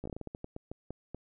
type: slowing click train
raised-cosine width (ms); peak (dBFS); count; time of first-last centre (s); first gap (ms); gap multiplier
2; -26; 14; 0.04-1.146; 15; 1.26
effects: none